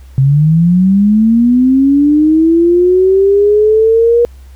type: linear sweep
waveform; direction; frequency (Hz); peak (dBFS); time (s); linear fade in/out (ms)
sine; up; 130.81 to 478.5; -5; 0.18-4.25; 0
effects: added 65 Hz sine -32 dBFS peak until 4.55 s + pink hiss -49 dBFS RMS until 4.55 s